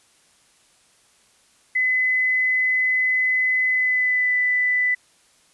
sine tone with pitch glide, 2020 to 1993.3 Hz, B6 to B6, +39 to +16 cents, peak -17 dBFS, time 1.75-4.95 s, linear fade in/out 10 ms, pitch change -23 cents, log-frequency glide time 3.69-4.36 s, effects white hiss -58 dBFS RMS until 5.53 s + resampled to 24000 Hz

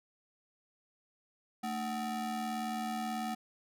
square ring-modulated tone, 261.6 Hz, C4, in tune, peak -32 dBFS, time 1.63-3.35 s, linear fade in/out 10 ms, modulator 484 Hz, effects none

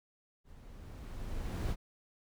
brown noise with level ramp, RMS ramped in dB -55 to -32 dBFS, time 0.44-1.76 s, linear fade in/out 50 ms, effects none

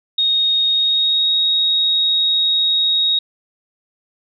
sine tone with pitch glide, 3729 to 3768 Hz, A#7 to A#7, 0 to +18 cents, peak -13 dBFS, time 0.18-3.19 s, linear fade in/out 5 ms, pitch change +18 cents, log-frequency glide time 0.69-1.3 s, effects none

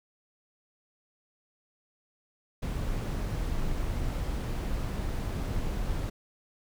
brown noise, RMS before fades -31 dBFS, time 2.62-6.1 s, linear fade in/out 10 ms, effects none

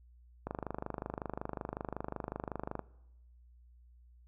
click train, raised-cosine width 1 ms, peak -23 dBFS, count 60, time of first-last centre 0.47-2.793 s, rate 25.4 Hz, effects noise-tail reverb RT60 0.9 s tail -21 dB re dry + added 60 Hz sine -57 dBFS peak until 4.27 s

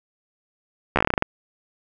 slowing click train, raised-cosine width 0.5 ms, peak -3 dBFS, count 11, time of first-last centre 0.96-1.224 s, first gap 13 ms, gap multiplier 1.15, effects none

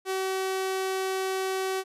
sawtooth tone, 380 Hz, F#4, 46 cents sharp, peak -23 dBFS, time 0.05-1.84 s, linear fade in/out 50 ms, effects resampled to 32000 Hz

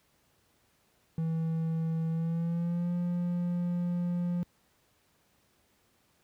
triangle tone with pitch glide, 162.7 to 175.39 Hz, E3 to F3, -22 to +8 cents, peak -26 dBFS, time 1.18-4.43 s, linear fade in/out 0 ms, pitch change +130 cents, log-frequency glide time 2.09-2.93 s, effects pink hiss -69 dBFS RMS until 6.23 s + high-pass 60 Hz 12 dB/octave

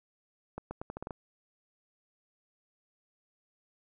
accelerating click train, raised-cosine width 1 ms, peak -24 dBFS, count 8, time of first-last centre 0.58-1.108 s, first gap 130 ms, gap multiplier 0.81, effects none

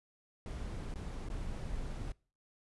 brown noise with dropouts, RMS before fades -40 dBFS, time 0.46-2.12 s, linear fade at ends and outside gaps 1 ms, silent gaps 0.94-0.957 / 1.287-1.3 s, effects noise-tail reverb RT60 0.4 s tail -24 dB re dry + resampled to 24000 Hz

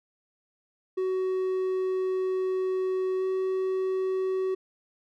triangle tone with pitch glide, 374.3 to 377.1 Hz, F#4 to F#4, +20 to +33 cents, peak -23 dBFS, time 0.97-4.55 s, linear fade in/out 10 ms, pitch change +13 cents, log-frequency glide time 3.18-3.23 s, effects none

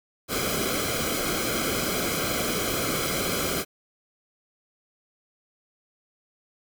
pink noise with comb filter, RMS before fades -27 dBFS, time 0.28-3.65 s, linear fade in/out 50 ms, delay 1.1 ms, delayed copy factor -0.8, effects none

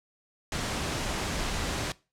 pink noise, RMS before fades -31 dBFS, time 0.52-1.92 s, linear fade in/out 2 ms, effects noise-tail reverb RT60 0.3 s tail -21 dB re dry + low-pass 8000 Hz 12 dB/octave

